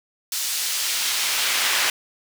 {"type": "noise with high-pass filter sweep", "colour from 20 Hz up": "brown", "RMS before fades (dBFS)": -23, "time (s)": [0.32, 1.9], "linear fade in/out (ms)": 2, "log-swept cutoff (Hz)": [5700, 1900], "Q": 0.73, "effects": []}